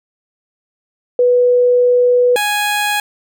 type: tone pair in turn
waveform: sine / 15% pulse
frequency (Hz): 492.1 / 830.7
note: B4 / G#5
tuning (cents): -6 / 0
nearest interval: major sixth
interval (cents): 906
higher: second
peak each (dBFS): -8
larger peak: neither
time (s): 1.19-2.36 / 2.36-3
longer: first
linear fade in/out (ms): 2
effects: none